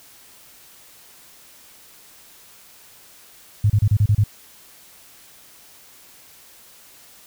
sine tone bursts, 103.83 Hz, G#2, in tune, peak -12 dBFS, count 7, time 3.64-4.239 s, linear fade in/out 5 ms, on 59 ms, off 31 ms, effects white hiss -48 dBFS RMS until 7.26 s

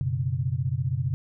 sine chord, F# suspended fourth, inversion none, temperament equal, 92.5 / 123.47 / 138.59 Hz, F#2 / B2 / C#3, 0 / 0 / 0 cents, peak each -31 / -27 / -28 dBFS, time 0.01-1.14 s, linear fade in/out 0 ms, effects none

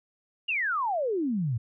sine exponential sweep, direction down, 2901 to 106.8 Hz, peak -25 dBFS, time 0.48-1.58 s, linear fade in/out 10 ms, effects none

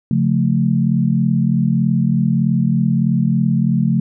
sine chord, Db augmented, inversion none, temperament equal with one note detuned, 138.59 / 176.75 / 220 Hz, Db3 / F3 / A3, 0 / +21 / 0 cents, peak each -17 dBFS, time 0.11-4 s, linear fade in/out 2 ms, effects none

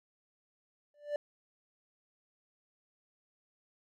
triangle tone with exponential growth, 587.3 Hz, D5, in tune, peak -26 dBFS, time 0.94-1.16 s, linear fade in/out 2 ms, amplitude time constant 46 ms, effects none

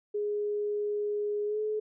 sine tone with pitch glide, 415.3 to 428 Hz, G#4 to A4, 0 to -48 cents, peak -28 dBFS, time 0.14-1.8 s, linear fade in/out 10 ms, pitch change +52 cents, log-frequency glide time 1.46-1.59 s, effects none

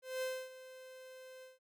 45% pulse tone with ADSR envelope, 517 Hz, C5, 21 cents flat, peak -35 dBFS, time 0.02-1.59 s, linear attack 200 ms, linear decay 270 ms, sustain -16 dB, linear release 160 ms, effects none

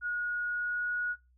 sine tone with pitch glide, 1447 to 1455.4 Hz, F#6 to F#6, -39 to -29 cents, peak -30 dBFS, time 0.01-1.16 s, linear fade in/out 50 ms, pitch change +10 cents, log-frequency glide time 0.44-0.91 s, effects noise-tail reverb RT60 0.2 s tail -18 dB re dry + added 62 Hz sine -62 dBFS peak until 1.37 s

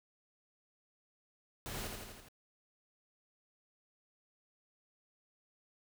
pink noise with echo, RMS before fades -43 dBFS, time 1.66-1.87 s, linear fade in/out 0 ms, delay 83 ms, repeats 5, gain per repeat -3 dB, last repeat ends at 2.285 s, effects none

